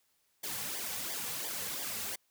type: noise with flanger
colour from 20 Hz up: white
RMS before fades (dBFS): -38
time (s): 0.43-2.16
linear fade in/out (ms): 10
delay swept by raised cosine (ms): 0.73 to 3.23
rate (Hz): 2.9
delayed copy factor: -0.85
effects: white hiss -74 dBFS RMS until 2.3 s